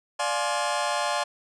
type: chord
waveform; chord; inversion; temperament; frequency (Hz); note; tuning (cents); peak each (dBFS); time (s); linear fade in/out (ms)
sawtooth; D half-diminished seventh; none; just; 587.3 / 704.8 / 845.8 / 1057.2; D5 / F5 / Ab5 / C6; 0 / +16 / +31 / +18; -26; 0.19-1.24; 10
effects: resampled to 22050 Hz